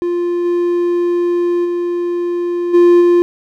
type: tone with level steps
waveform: triangle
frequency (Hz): 349.2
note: F4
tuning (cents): 0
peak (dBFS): -12 / -10 / -13 / -3 / -5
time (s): 0.02-3.22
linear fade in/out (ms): 0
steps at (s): 0.44 / 1.64 / 2.73 / 3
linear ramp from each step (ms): 20
effects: none